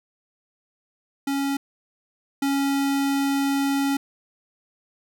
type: tone pair in turn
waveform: square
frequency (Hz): 277.2 / 277.2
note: C#4 / C#4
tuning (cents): 0 / 0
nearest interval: unison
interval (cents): 0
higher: neither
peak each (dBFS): -23 / -21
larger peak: second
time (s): 1.27-1.57 / 2.42-3.97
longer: second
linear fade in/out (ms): 5
effects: none